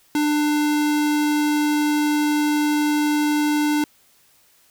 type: tone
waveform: square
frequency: 298 Hz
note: D4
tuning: 25 cents sharp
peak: -18 dBFS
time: 0.15-3.84 s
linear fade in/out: 2 ms
effects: white hiss -57 dBFS RMS until 4.7 s